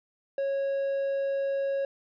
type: tone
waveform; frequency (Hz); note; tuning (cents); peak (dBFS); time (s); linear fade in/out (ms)
triangle; 550; C#5; -14; -24; 0.38-1.85; 2
effects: resampled to 11025 Hz